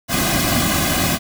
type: noise with comb filter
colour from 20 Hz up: pink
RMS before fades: -18 dBFS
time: 0.08-1.19 s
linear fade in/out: 50 ms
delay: 2.2 ms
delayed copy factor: -0.95
effects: none